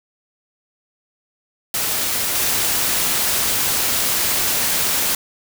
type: noise with level steps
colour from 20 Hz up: white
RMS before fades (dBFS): -21 / -19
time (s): 1.74-5.15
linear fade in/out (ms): 2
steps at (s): 2.35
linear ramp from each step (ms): 2
effects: none